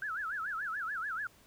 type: tone with vibrato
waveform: sine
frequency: 1489 Hz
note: F#6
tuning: 11 cents sharp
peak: -34 dBFS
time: 0.02-1.27 s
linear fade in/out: 2 ms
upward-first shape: sine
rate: 6.9 Hz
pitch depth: 260 cents each way
effects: pink hiss -62 dBFS RMS until 1.46 s